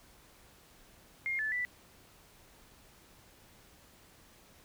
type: tone with pitch steps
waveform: sine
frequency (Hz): 2126 / 1740 / 1975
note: C7 / A6 / B6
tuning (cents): +27 / -20 / 0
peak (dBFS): -31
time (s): 1.26-1.65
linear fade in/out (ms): 0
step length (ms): 130
effects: pink hiss -60 dBFS RMS until 4.64 s